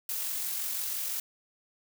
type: noise with amplitude modulation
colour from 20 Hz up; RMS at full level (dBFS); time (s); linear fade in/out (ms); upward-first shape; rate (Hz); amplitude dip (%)
blue; -32; 0.09-1.2; 2; sine; 45.8; 30
effects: none